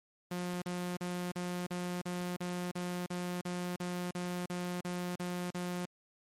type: tone bursts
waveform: sawtooth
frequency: 178.1 Hz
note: F3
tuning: 34 cents sharp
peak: -31 dBFS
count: 16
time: 0.31-5.855 s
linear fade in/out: 5 ms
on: 310 ms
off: 39 ms
effects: MP3 64 kbps